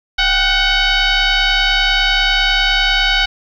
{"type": "tone with frequency modulation", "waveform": "sine", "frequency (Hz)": 784, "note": "G5", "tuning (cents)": 0, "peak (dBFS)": -11, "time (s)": [0.18, 3.26], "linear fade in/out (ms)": 10, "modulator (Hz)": 749, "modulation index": 4.8, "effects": ["8-bit"]}